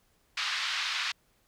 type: band-pass noise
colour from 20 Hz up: white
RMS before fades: -32 dBFS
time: 0.37-1.12 s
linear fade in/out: 5 ms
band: 1100 to 4400 Hz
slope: 24 dB/octave
effects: pink hiss -69 dBFS RMS until 1.47 s